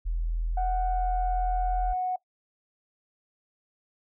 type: tone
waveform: sine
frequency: 41.33 Hz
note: E1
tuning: 5 cents sharp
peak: -25 dBFS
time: 0.05-1.94 s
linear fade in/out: 20 ms
type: tone with pitch glide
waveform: sine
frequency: 740 to 735.3 Hz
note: F#5 to F#5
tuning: 0 to -11 cents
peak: -25 dBFS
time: 0.57-2.16 s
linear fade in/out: 5 ms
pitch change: -11 cents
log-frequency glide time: 0.91-1.05 s
effects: noise-tail reverb RT60 0.1 s tail -20 dB re dry + tanh soft clip ceiling -18 dBFS